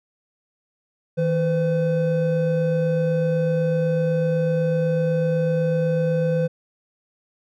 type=tone pair together; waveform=triangle; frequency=160 / 508 Hz; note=D#3 / B4; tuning=+49 / +49 cents; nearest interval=octave + minor sixth; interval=2000 cents; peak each=-19 dBFS; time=1.17-6.48 s; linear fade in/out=20 ms; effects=none